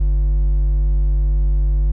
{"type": "tone with hard clipping", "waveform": "triangle", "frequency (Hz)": 49, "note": "G1", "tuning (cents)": 0, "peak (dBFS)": -14, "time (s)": [0, 1.92], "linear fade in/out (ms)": 10, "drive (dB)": 7, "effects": []}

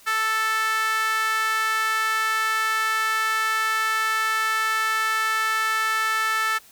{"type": "tone with high-pass filter", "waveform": "sawtooth", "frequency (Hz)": 440, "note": "A4", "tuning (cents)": 0, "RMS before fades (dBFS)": -23, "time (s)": [0.06, 6.59], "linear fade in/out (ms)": 20, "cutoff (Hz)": 1500, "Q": 6.1, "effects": ["white hiss -51 dBFS RMS until 6.71 s"]}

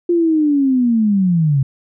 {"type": "linear sweep", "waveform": "sine", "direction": "down", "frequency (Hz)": [351.3, 130.81], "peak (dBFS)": -11, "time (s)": [0.09, 1.63], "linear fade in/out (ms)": 5, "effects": []}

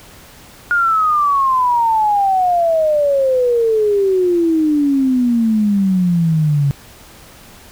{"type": "exponential sweep", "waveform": "sine", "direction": "down", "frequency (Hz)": [1435, 138.3], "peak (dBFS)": -11, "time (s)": [0.71, 6.71], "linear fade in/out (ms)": 0, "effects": ["pink hiss -41 dBFS RMS until 7.71 s"]}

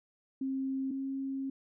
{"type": "tone pair in turn", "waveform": "sine", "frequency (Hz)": [267, 269.8], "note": ["C4", "C#4"], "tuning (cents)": [35, -47], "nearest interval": "unison", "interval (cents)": 18, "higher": "second", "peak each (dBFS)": [-31, -33], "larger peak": "first", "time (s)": [[0.41, 0.91], [0.91, 1.5]], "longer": "second", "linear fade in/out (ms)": 5, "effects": []}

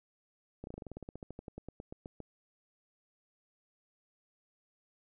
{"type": "slowing click train", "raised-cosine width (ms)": 2, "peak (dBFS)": -30, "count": 22, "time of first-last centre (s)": [0.64, 2.203], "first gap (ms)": 31, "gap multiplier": 1.08, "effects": []}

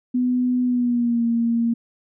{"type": "tone with pitch glide", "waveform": "sine", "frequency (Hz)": [249.3, 232.6], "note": ["B3", "A#3"], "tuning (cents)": [16, -4], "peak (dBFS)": -17, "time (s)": [0.14, 1.74], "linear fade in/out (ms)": 10, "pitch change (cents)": -120, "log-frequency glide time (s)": [0.64, 1.24], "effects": []}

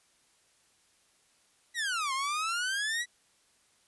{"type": "exponential two-way sweep", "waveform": "sawtooth", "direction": "down then up", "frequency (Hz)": [1975.5, 1045, 1975.5], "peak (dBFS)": -26, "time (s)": [1.74, 3.06], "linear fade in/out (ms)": 50, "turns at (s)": 2.13, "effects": ["white hiss -67 dBFS RMS until 3.87 s", "resampled to 24000 Hz"]}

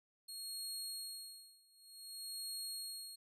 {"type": "tone with tremolo", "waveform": "25% pulse", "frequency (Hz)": 4288, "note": "C8", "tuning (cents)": 42, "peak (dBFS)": -37, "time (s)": [0.28, 3.16], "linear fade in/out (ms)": 10, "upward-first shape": "sine", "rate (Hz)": 0.54, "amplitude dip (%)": 95, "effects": []}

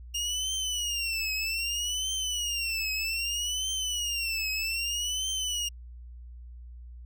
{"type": "tone with vibrato", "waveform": "25% pulse", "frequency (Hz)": 2822, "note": "F7", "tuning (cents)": 17, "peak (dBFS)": -25, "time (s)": [0.14, 5.69], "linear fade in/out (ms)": 10, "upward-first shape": "triangle", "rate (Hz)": 0.63, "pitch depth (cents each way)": 180, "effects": ["added 60 Hz sine -42 dBFS peak until 7.05 s"]}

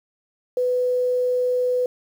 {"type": "tone with quantisation", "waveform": "sine", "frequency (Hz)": 498.6, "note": "B4", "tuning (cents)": 16, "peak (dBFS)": -18, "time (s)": [0.57, 1.86], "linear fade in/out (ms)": 2, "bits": 8, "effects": []}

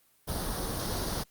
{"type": "noise with comb filter", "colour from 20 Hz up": "pink", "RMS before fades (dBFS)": -33, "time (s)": [0.27, 1.24], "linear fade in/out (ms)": 20, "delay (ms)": 0.2, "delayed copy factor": 0.65, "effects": ["white hiss -66 dBFS RMS until 1.3 s", "Opus 32 kbps"]}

